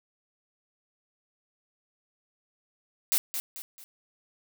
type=noise with echo; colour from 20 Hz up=blue; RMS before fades=-24 dBFS; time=3.12-3.18 s; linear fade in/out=0 ms; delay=220 ms; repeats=3; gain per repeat=-8 dB; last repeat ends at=3.84 s; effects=none